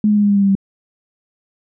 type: tone with pitch steps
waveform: sine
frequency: 211.4 / 209 / 206.6 / 204.2 / 201.9 / 199.54 / 197.24 / 194.98 Hz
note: G#3 / G#3 / G#3 / G#3 / G#3 / G3 / G3 / G3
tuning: +31 / +11 / -9 / -29 / -49 / +31 / +11 / -9 cents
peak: -10 dBFS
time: 0.04-0.552 s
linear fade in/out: 2 ms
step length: 64 ms
effects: none